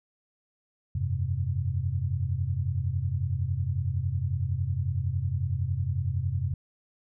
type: chord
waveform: sine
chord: F suspended second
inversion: none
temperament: just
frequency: 87.31 / 98.22 / 130.96 Hz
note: F2 / G2 / C3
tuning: 0 / +4 / +2 cents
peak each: -30 dBFS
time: 0.95-6.54 s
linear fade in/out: 5 ms
effects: none